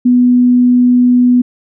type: tone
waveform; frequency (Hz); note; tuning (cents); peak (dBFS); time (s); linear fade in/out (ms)
sine; 246.9; B3; 0; -5; 0.05-1.42; 10
effects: none